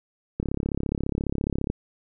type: click train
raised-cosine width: 3 ms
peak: -13 dBFS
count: 46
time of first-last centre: 0.4-1.701 s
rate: 34.6 Hz
effects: none